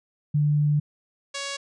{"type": "tone pair in turn", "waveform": ["sine", "5% pulse"], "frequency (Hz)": [148, 557.7], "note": ["D3", "C#5"], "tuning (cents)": [14, 10], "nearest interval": "octave + major seventh", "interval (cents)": 2296, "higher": "second", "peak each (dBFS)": -18, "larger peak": "neither", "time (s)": [[0.34, 0.8], [1.34, 1.57]], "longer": "first", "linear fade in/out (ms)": 10, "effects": ["resampled to 24000 Hz"]}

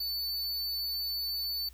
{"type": "tone", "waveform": "square", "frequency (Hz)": 4497, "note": "C#8", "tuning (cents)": 24, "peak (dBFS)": -32, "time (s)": [0, 1.69], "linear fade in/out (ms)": 5, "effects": ["added 60 Hz sine -51 dBFS peak until 1.73 s", "white hiss -61 dBFS RMS until 1.73 s"]}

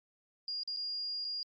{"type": "tone with dropouts", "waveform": "sine", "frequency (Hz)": 4833, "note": "D8", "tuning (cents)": 49, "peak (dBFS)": -35, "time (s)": [0.48, 1.43], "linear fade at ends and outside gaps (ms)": 1, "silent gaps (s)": [[0.633, 0.676], [0.764, 0.77], [1.245, 1.249]], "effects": ["Opus 48 kbps"]}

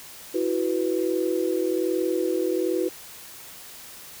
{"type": "chord", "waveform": "sine", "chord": "E suspended second", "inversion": "none", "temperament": "just", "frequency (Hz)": [329.6, 370.8, 494.4], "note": ["E4", "F#4", "B4"], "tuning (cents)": [0, 4, 2], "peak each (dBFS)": [-26, -25, -28], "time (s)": [0.34, 2.89], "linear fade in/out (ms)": 10, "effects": ["white hiss -43 dBFS RMS until 4.2 s"]}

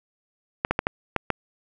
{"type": "clicks", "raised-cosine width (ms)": 0.5, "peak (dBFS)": -6, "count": 6, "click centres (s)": [0.649, 0.71, 0.791, 0.869, 1.163, 1.303], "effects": []}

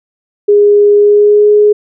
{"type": "tone with pitch glide", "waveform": "sine", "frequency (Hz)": [411.4, 417.9], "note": ["G#4", "G#4"], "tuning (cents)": [-16, 11], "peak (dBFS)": -3, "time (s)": [0.48, 1.73], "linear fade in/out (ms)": 10, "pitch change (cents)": 27, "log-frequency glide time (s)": [0.95, 1.49], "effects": []}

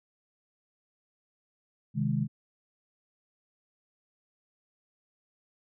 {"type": "chord", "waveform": "sine", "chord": "Ab major", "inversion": "first", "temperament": "equal", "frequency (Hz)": [130.81, 155.56, 207.7], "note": ["C3", "Eb3", "Ab3"], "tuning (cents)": [0, 0, 0], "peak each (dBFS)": -30, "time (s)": [1.94, 2.28], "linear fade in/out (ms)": 50, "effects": []}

